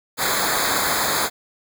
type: noise with comb filter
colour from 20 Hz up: pink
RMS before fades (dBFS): -21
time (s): 0.17-1.3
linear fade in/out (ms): 50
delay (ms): 0.35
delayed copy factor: -1
effects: none